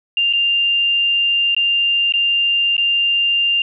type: tone with dropouts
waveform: sine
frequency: 2794 Hz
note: F7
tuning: in tune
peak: -13 dBFS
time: 0.17-3.62 s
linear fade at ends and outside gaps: 2 ms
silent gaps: 0.328-0.334 / 1.548-1.565 / 2.123-2.138 / 2.767-2.779 s
effects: none